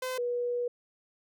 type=tone pair in turn; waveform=sawtooth / sine; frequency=512 / 485.2 Hz; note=C5 / B4; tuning=-38 / -31 cents; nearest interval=minor second; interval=93 cents; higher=first; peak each=-28 dBFS; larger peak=neither; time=0.02-0.18 / 0.18-0.68 s; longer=second; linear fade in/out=5 ms; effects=none